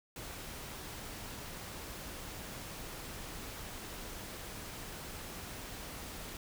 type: noise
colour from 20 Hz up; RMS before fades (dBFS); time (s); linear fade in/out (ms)
pink; -45; 0.16-6.37; 2
effects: none